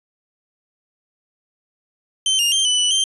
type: tone with pitch steps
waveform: sawtooth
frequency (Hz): 3099 / 2824 / 3158 / 2990 / 2971 / 3144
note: G7 / F7 / G7 / F#7 / F#7 / G7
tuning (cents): -21 / +19 / +12 / +17 / +6 / +4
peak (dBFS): -12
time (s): 2.26-3.04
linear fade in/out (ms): 2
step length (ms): 130
effects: resampled to 24000 Hz